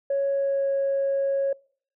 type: tone with pitch glide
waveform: sine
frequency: 554.4 to 549.9 Hz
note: C#5 to C#5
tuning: 0 to -14 cents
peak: -20 dBFS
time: 0.1-1.53 s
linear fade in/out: 5 ms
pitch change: -14 cents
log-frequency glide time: 0.29-0.7 s
effects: noise-tail reverb RT60 0.5 s tail -25 dB re dry + tanh soft clip ceiling -18 dBFS